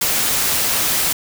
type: noise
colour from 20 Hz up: white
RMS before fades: -18 dBFS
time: 0.01-1.13 s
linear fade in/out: 5 ms
effects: none